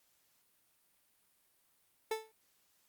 30% pulse tone with exponential decay, 440.2 Hz, A4, 1 cent sharp, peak -28 dBFS, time 2.11-2.32 s, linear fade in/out 5 ms, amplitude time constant 45 ms, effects white hiss -73 dBFS RMS until 2.88 s + Opus 48 kbps

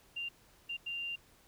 sine tone bursts at uneven times, 2785 Hz, F7, 5 cents flat, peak -36 dBFS, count 3, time 0.16-0.29 / 0.69-0.77 / 0.86-1.16 s, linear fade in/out 10 ms, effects pink hiss -64 dBFS RMS until 1.47 s

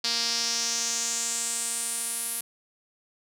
sawtooth tone with band-pass filter sweep, 233.1 Hz, A#3, in tune, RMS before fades -29 dBFS, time 0.04-2.41 s, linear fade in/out 5 ms, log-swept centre 4700 to 11000 Hz, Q 3.9, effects none

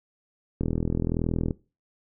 click train, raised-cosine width 3 ms, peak -13 dBFS, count 38, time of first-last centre 0.61-1.508 s, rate 41.2 Hz, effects noise-tail reverb RT60 0.3 s tail -20 dB re dry

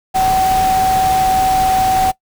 sine tone in noise, 757 Hz, F#5, 39 cents sharp, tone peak -11 dBFS, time 0.14-2.12 s, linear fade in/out 20 ms, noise pink, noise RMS -23 dBFS, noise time 0.14-2.12 s, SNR +9 dB, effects noise-tail reverb RT60 0.1 s tail -20 dB re dry

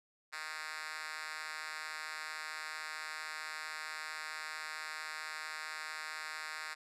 5% pulse tone with high-pass filter, 155.56 Hz, D#3, in tune, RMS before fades -43 dBFS, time 0.32-6.75 s, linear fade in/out 20 ms, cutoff 1600 Hz, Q 1.1, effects low-pass 9000 Hz 12 dB/octave

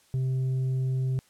triangle tone with tanh clipping, 130.4 Hz, C3, 5 cents flat, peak -25 dBFS, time 0.14-1.19 s, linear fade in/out 0 ms, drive 8 dB, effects white hiss -62 dBFS RMS until 1.29 s + low-pass 11000 Hz 12 dB/octave

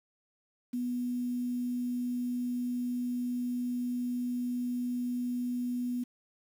sine tone with quantisation, 245.6 Hz, B3, 9 cents flat, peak -30 dBFS, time 0.73-6.04 s, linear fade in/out 10 ms, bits 9, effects none

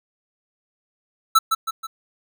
square tone with echo, 1318.5 Hz, E6, in tune, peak -11 dBFS, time 1.35-1.39 s, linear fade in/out 10 ms, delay 160 ms, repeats 3, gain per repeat -6 dB, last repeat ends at 1.87 s, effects none

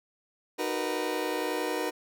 30% pulse chord, B major seventh, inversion first, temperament just, 308.7 / 370.4 / 463 / 493.9 Hz, D#4 / F#4 / A#4 / B4, -14 / +2 / -12 / 0 cents, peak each -32 dBFS, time 0.58-1.91 s, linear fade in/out 20 ms, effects none

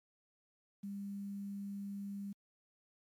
sine tone with quantisation, 200 Hz, G3, 35 cents sharp, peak -40 dBFS, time 0.83-2.33 s, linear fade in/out 10 ms, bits 11, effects MP3 96 kbps

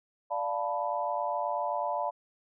sine chord, B half-diminished seventh, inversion first, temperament equal, 587.3 / 698.5 / 880 / 987.8 Hz, D5 / F5 / A5 / B5, 0 / 0 / 0 / 0 cents, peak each -34 dBFS, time 0.3-2.11 s, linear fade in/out 20 ms, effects none

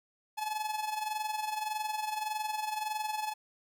45% pulse tone with amplitude modulation, 857 Hz, A5, 46 cents flat, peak -30 dBFS, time 0.37-3.34 s, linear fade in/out 20 ms, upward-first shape sine, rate 21.7 Hz, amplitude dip 65%, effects none

